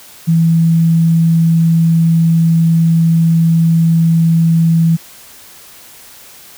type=tone; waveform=sine; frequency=164.81 Hz; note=E3; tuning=in tune; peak=-7 dBFS; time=0.27-4.97 s; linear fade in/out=20 ms; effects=white hiss -38 dBFS RMS until 6.57 s